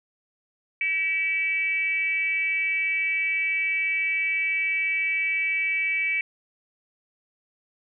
sine tone with frequency modulation, 2297 Hz, D7, 39 cents flat, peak -22 dBFS, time 0.81-6.21 s, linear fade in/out 2 ms, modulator 363 Hz, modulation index 0.56, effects none

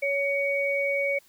sine tone pair together, 560 / 2245 Hz, C#5 / C#7, +18 / +21 cents, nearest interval 2 octaves, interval 2403 cents, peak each -26 dBFS, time 0.02-1.19 s, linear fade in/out 10 ms, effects white hiss -59 dBFS RMS until 1.28 s

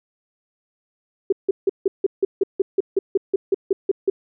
sine tone bursts, 389.3 Hz, G4, 12 cents flat, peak -13 dBFS, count 16, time 1.3-4.1 s, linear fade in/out 5 ms, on 25 ms, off 160 ms, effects none

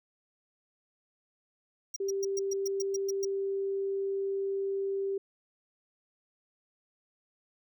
square tone bursts, 5700 Hz, F8, 34 cents sharp, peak -34 dBFS, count 10, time 1.94-3.25 s, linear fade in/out 5 ms, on 23 ms, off 120 ms
sine tone, 392 Hz, G4, in tune, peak -29 dBFS, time 2-5.18 s, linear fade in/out 5 ms
effects none

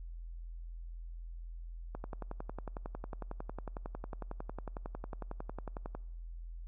click train, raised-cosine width 1 ms, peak -27 dBFS, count 45, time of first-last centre 1.95-5.95 s, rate 11 Hz, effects noise-tail reverb RT60 1.0 s tail -25 dB re dry + added 42 Hz sine -42 dBFS peak until 6.67 s

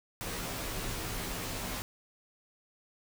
pink noise with comb filter, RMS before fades -37 dBFS, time 0.21-1.82 s, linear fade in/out 0 ms, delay 14 ms, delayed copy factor -0.85, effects none

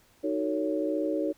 sine chord, D# half-diminished seventh, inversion none, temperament just, 311.1 / 373.4 / 448 / 560 Hz, D#4 / F#4 / A4 / C#5, 0 / +16 / +31 / +18 cents, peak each -29 / -34 / -34 / -31 dBFS, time 0.23-1.33 s, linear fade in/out 20 ms, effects pink hiss -62 dBFS RMS until 1.37 s

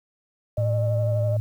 sine tone with vibrato, 603 Hz, D5, 46 cents sharp, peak -25 dBFS, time 0.57-1.37 s, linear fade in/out 5 ms, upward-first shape sine, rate 12 Hz, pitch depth 37 cents each way
sine tone with pitch glide, 110 to 108.99 Hz, A2 to A2, 0 to -16 cents, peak -20 dBFS, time 0.58-1.4 s, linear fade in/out 0 ms, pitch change -16 cents, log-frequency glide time 1.07-1.2 s
effects tanh soft clip ceiling -13 dBFS + 9-bit

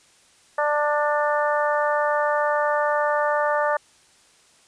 harmonic tone with a mistuned harmonic, 296.3 Hz, D4, 15 cents sharp, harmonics 2 / 3 / 4 / 5 / 6, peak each -22 / -25 / -26 / -30 / -29 dBFS, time 0.58-3.77 s, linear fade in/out 5 ms, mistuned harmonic 5, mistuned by -19 cents, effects white hiss -56 dBFS RMS until 4.67 s + resampled to 22050 Hz

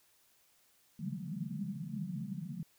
pink band-pass noise, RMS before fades -40 dBFS, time 0.99-2.63 s, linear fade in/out 2 ms, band 140 to 220 Hz, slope 96 dB/octave, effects white hiss -69 dBFS RMS until 2.78 s

